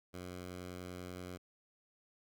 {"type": "tone", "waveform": "10% pulse", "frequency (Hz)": 90.3, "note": "F#2", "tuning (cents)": -42, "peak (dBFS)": -36, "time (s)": [0.13, 1.38], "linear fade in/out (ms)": 20, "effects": []}